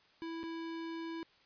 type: tone with dropouts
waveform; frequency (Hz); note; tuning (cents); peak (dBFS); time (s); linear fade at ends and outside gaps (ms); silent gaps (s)
square; 329.6; E4; 0; -40; 0.22-1.23; 0; 0.431-0.437
effects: white hiss -66 dBFS RMS until 1.45 s + resampled to 11025 Hz